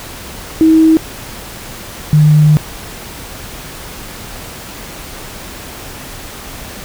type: tone pair in turn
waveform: sine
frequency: 319.7 / 151.53 Hz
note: D#4 / D#3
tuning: +47 / -45 cents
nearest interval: octave + minor second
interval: 1292 cents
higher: first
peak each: -4 dBFS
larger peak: neither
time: 0.61-0.97 / 2.13-2.57 s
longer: second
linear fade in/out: 0 ms
effects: pink hiss -29 dBFS RMS until 6.84 s